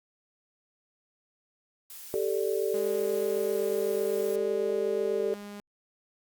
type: noise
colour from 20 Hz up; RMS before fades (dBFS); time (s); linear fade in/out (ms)
blue; -44; 1.9-4.36; 2
type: chord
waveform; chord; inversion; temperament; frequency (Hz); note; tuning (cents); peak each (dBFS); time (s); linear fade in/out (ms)
sine; G suspended second; none; equal; 392 / 440 / 587.3; G4 / A4 / D5; 0 / 0 / 0; -29 / -29 / -34; 2.14-5.34; 0
type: tone with vibrato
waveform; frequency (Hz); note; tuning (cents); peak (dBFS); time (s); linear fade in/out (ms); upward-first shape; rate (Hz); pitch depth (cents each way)
sawtooth; 205.7; G#3; -16; -36; 2.74-5.6; 0; square; 0.61; 10
effects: Opus 48 kbps